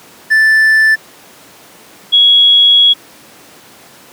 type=tone pair in turn; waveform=triangle / sine; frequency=1760 / 3334 Hz; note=A6 / G#7; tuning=0 / +6 cents; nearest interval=major seventh; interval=1106 cents; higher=second; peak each=-4 dBFS; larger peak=neither; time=0.3-0.96 / 2.12-2.94 s; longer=second; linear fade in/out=20 ms; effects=pink hiss -39 dBFS RMS until 4.12 s + high-pass 200 Hz 12 dB/octave